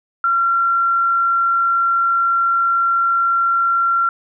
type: tone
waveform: sine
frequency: 1369 Hz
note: F6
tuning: 35 cents flat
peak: -13 dBFS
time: 0.24-4.09 s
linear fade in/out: 2 ms
effects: none